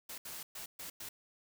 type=noise bursts at uneven times; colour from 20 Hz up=white; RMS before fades=-45 dBFS; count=5; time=0.09-0.18 / 0.25-0.43 / 0.55-0.66 / 0.79-0.9 / 1-1.09 s; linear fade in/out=5 ms; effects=none